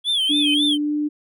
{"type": "tone with vibrato", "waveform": "triangle", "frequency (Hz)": 3309, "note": "G#7", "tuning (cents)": -7, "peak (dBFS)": -16, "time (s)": [0.04, 0.78], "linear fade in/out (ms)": 50, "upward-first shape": "sine", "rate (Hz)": 3.7, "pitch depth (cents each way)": 140}
{"type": "tone with exponential growth", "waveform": "sine", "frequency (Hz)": 2525, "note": "D#7", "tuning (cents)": 25, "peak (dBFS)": -21, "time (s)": [0.08, 0.54], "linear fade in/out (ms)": 2, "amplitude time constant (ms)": 98}
{"type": "tone with pitch glide", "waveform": "sine", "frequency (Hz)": [293.7, 297.6], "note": ["D4", "D4"], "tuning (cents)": [0, 23], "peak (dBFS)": -19, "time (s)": [0.29, 1.09], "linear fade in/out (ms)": 20, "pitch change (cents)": 23, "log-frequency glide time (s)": [0.73, 0.92]}
{"effects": []}